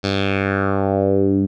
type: tone with low-pass filter sweep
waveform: 10% pulse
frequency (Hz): 98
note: G2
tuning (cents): 0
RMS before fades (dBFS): -18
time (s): 0.03-1.47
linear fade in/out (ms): 20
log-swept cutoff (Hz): 4800 to 240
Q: 3
effects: none